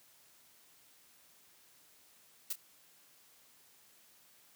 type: noise with echo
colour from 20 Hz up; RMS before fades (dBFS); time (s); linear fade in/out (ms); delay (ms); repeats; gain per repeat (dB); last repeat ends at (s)
blue; -36; 2.5-2.53; 5; 28; 1; -13; 2.558
effects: white hiss -64 dBFS RMS until 4.55 s + high-pass 80 Hz 12 dB/octave